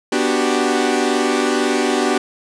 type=chord; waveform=sawtooth; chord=G major seventh; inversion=first; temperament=equal; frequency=246.9 / 293.7 / 370 / 392 Hz; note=B3 / D4 / F#4 / G4; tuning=0 / 0 / 0 / 0 cents; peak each=-17 dBFS; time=0.12-2.18 s; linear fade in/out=5 ms; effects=resampled to 22050 Hz + 8-bit